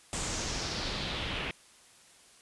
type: noise with low-pass filter sweep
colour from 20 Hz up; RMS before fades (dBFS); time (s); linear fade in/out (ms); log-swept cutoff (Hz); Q
pink; -35; 0.13-1.51; 0; 8100 to 2700; 2.8
effects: white hiss -58 dBFS RMS until 2.41 s + resampled to 24000 Hz